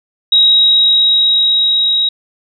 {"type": "tone with level ramp", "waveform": "sine", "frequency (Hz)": 3814, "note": "A#7", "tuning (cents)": 39, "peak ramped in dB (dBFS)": [-5, -10], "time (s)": [0.32, 2.09], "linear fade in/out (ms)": 5, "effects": []}